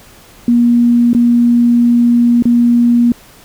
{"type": "tone with dropouts", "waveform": "sine", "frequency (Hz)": 238.5, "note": "A#3", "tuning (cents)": 40, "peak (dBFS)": -6, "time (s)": [0.48, 3.12], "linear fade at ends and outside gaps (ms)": 2, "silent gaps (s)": [[1.132, 1.148], [2.424, 2.454]], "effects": ["pink hiss -41 dBFS RMS until 3.44 s"]}